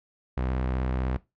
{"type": "tone with vibrato", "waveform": "sawtooth", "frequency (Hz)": 63.8, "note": "C2", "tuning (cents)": -43, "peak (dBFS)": -22, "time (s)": [0.37, 1.17], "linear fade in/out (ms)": 5, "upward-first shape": "square", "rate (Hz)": 16, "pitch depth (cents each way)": 49, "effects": ["noise-tail reverb RT60 0.2 s tail -17 dB re dry", "low-pass 2000 Hz 12 dB/octave"]}